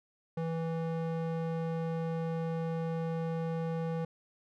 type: tone with band-pass filter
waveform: square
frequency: 164.1 Hz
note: E3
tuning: 8 cents flat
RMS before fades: -34 dBFS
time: 0.37-4.05 s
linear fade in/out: 5 ms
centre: 400 Hz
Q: 0.81
effects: none